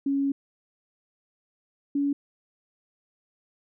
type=tone pair in turn; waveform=sine; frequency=277.2 / 283.2 Hz; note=C#4 / C#4; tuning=0 / +37 cents; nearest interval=unison; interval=37 cents; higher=second; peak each=-22 dBFS; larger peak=neither; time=0.06-0.32 / 1.95-2.13 s; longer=first; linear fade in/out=5 ms; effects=none